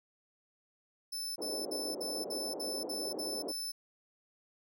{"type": "tone bursts", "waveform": "sawtooth", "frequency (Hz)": 5274, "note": "E8", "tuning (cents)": 0, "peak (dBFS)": -34, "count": 9, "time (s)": [1.12, 3.72], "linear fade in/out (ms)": 10, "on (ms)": 240, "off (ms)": 55}
{"type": "band-pass noise", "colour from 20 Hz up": "pink", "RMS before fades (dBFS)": -41, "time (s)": [1.38, 3.52], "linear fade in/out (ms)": 5, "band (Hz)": [310, 620], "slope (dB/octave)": 24}
{"effects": []}